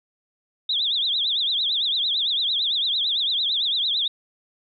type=tone with vibrato; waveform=sine; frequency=3588 Hz; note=A7; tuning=33 cents sharp; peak=-20 dBFS; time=0.69-4.08 s; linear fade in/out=5 ms; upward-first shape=triangle; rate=8.9 Hz; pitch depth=220 cents each way; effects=none